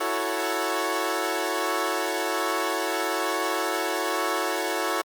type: chord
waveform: 15% pulse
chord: F# minor seventh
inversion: third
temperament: equal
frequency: 329.6 / 370 / 440 / 554.4 Hz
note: E4 / F#4 / A4 / C#5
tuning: 0 / 0 / 0 / 0 cents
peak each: -24 dBFS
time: 0-5.02 s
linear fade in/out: 10 ms
effects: Opus 32 kbps